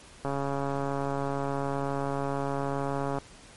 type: click train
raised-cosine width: 1 ms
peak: -17 dBFS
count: 409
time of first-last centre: 0.25-3.185 s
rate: 139 Hz
effects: pink hiss -51 dBFS RMS until 3.56 s + MP3 48 kbps